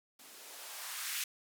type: noise with band-pass filter sweep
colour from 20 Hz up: violet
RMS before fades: -43 dBFS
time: 0.19-1.24 s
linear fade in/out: 5 ms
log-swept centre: 220 to 2200 Hz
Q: 1.3
effects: none